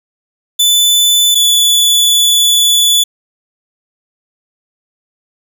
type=tone pair in turn; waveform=sawtooth; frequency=3500 / 3454 Hz; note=A7 / A7; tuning=-10 / -33 cents; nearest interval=unison; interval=23 cents; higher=first; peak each=-4 dBFS; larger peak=neither; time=0.59-1.35 / 1.35-3.04 s; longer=second; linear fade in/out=10 ms; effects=none